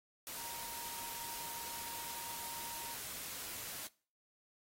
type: tone in noise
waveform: sine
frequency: 932.3 Hz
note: A#5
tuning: in tune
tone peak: -49 dBFS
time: 0.37-2.94 s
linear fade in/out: 0 ms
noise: white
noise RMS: -45 dBFS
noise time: 0.27-3.87 s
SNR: -7 dB
effects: noise-tail reverb RT60 0.4 s tail -21 dB re dry + AAC 48 kbps